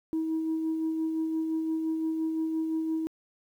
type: tone with tremolo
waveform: sine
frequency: 320.2 Hz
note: D#4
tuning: 50 cents sharp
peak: -24 dBFS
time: 0.13-3.07 s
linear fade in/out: 0 ms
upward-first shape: sine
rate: 5.8 Hz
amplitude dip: 35%
effects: tanh soft clip ceiling -23 dBFS + 10-bit